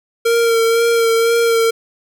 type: tone with vibrato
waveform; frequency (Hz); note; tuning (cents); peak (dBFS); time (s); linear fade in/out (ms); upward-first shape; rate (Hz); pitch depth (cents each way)
square; 460.6; A#4; -21; -12; 0.25-1.71; 10; sine; 2; 21
effects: none